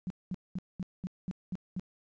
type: tone bursts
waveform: sine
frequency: 183.4 Hz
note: F#3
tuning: 15 cents flat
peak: -32 dBFS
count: 8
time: 0.07-1.796 s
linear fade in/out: 0 ms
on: 32 ms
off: 210 ms
effects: resampled to 16000 Hz + 12-bit